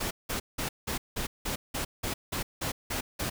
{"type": "noise bursts", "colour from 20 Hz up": "pink", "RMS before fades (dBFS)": -32, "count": 12, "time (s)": [0, 3.3], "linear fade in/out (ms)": 10, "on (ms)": 110, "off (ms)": 180, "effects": []}